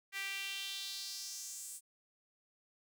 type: tone with high-pass filter sweep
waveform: sawtooth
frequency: 392 Hz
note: G4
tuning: in tune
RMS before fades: -43 dBFS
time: 0.12-1.81 s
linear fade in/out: 50 ms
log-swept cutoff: 2000 to 8800 Hz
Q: 3
effects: none